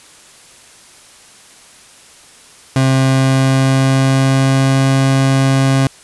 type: tone with pitch glide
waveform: 30% pulse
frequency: 132.7 to 134.55 Hz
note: C3 to C3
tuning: +25 to +49 cents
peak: -7 dBFS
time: 2.76-5.87 s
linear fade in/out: 2 ms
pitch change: +24 cents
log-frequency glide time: 2.88-4.88 s
effects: white hiss -42 dBFS RMS until 6.03 s + resampled to 24000 Hz